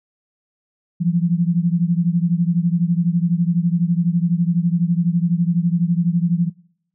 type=beating tone pair; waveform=sine; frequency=168.2 / 180.2 Hz; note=E3 / F#3; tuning=+35 / -45 cents; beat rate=12 Hz; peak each=-17 / -18 dBFS; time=1-6.5 s; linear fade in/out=20 ms; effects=noise-tail reverb RT60 0.7 s tail -24 dB re dry